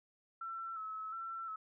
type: tone with vibrato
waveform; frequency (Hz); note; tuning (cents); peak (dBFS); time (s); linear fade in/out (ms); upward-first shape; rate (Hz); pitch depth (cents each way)
sine; 1319; E6; +1; -40; 0.41-1.56; 5; square; 1.4; 33
effects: none